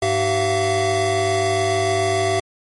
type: tone cluster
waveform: square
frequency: 101.7 / 383.7 / 675 / 722 Hz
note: G#2 / G4 / E5 / F#5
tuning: -36 / -37 / +41 / -43 cents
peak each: -26 / -22 / -21 / -28 dBFS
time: 0.02-2.4 s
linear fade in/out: 5 ms
effects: MP3 48 kbps